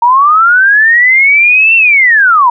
sine linear two-way sweep, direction up then down, 923 to 2722 to 923 Hz, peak -3 dBFS, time 0.02-2.5 s, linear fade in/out 5 ms, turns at 1.76 s, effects none

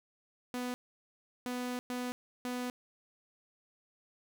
sawtooth tone bursts at uneven times, 248 Hz, B3, 7 cents sharp, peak -31 dBFS, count 4, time 0.54-0.74 / 1.46-1.79 / 1.9-2.12 / 2.45-2.7 s, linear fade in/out 0 ms, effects none

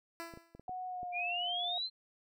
10% pulse tone with exponential decay, 334.5 Hz, E4, 25 cents sharp, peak -31 dBFS, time 0.2-0.61 s, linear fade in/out 0 ms, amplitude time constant 88 ms
clicks, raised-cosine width 2 ms, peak -37 dBFS, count 6, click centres 0.338 / 0.374 / 0.55 / 0.596 / 0.694 / 1.031 s
sine tone with pitch glide, 737 to 708.2 Hz, F#5 to F5, -7 to +24 cents, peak -38 dBFS, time 0.68-1.78 s, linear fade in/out 2 ms, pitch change -69 cents, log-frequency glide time 0.87-1.15 s
sine exponential sweep, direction up, 2349 to 4186 Hz, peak -34 dBFS, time 1.12-1.9 s, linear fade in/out 50 ms
effects none

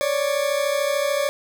40% pulse tone pair together, 554.4 / 587.9 Hz, C#5 / D5, 0 / +2 cents, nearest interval minor second, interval 102 cents, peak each -22 dBFS, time 0.01-1.29 s, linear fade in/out 0 ms, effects none

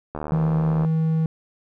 click train, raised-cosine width 1 ms, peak -16 dBFS, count 54, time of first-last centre 0.15-0.848 s, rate 75.9 Hz
triangle tone, 160.2 Hz, E3, 49 cents flat, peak -16 dBFS, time 0.32-1.26 s, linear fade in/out 2 ms
effects none

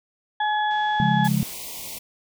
harmonic tone, 847 Hz, G#5, 34 cents sharp, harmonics 1 / 2 / 4, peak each -21 / -27 / -33 dBFS, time 0.4-1.28 s, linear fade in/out 5 ms
click train, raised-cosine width 0.2 ms, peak -31 dBFS, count 150, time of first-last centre 0.71-1.529 s, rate 182 Hz
sine chord, Db major, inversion none, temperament just, 138.59 / 173.24 / 207.9 Hz, Db3 / F3 / Ab3, 0 / -14 / +2 cents, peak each -23 dBFS, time 1-1.43 s, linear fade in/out 0 ms
white band-stop noise, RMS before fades -35 dBFS, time 1.24-1.99 s, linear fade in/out 10 ms, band 1100 to 2000 Hz, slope 96 dB/octave
effects none

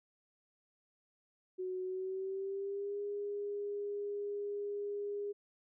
sine tone with pitch glide, 370 to 408.2 Hz, F#4 to G#4, 0 to -30 cents, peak -36 dBFS, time 1.58-5.33 s, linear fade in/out 20 ms, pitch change +170 cents, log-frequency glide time 1.83-3.01 s, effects none

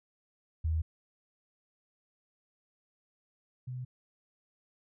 sine tone pair in turn, 79.9 / 126.32 Hz, D#2 / B2, +47 / +39 cents, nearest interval minor sixth, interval 792 cents, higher second, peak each -27 / -36 dBFS, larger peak first, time 0.64-0.82 / 3.67-3.85 s, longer neither, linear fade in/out 10 ms, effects none

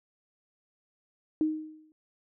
sine tone with exponential decay, 311.1 Hz, D#4, in tune, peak -21 dBFS, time 1.41-1.92 s, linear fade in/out 1 ms, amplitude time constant 110 ms, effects none

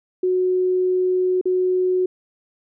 sine tone with dropouts, 367.5 Hz, F#4, 12 cents flat, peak -16 dBFS, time 0.23-2.06 s, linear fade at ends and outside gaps 5 ms, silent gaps 1.413-1.455 s, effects none

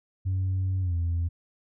sine tone with pitch glide, 94.1 to 84.81 Hz, F#2 to E2, +30 to +50 cents, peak -22 dBFS, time 0.25-1.29 s, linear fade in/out 20 ms, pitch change -180 cents, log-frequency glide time 0.81-0.95 s, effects tanh soft clip ceiling -22 dBFS

